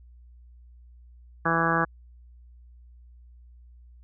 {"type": "harmonic tone", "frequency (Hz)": 165.6, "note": "E3", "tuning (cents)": 8, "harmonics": [1, 2, 3, 4, 5, 6, 7, 8, 9, 10], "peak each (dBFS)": [-29, -31, -32, -33, -31, -33, -27, -32, -30, -29], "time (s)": [1.45, 1.85], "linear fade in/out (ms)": 10, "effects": ["added 60 Hz sine -48 dBFS peak until 4.03 s"]}